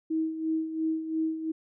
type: tone with tremolo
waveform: sine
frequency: 319.3 Hz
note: D#4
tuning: 45 cents sharp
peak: -24 dBFS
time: 0.1-1.52 s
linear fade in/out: 10 ms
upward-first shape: sine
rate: 2.9 Hz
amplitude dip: 65%
effects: none